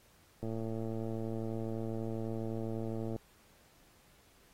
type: click train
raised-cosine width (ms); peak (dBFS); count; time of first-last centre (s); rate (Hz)
2; -26; 307; 0.43-3.162; 112
effects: pink hiss -65 dBFS RMS until 4.53 s + AAC 48 kbps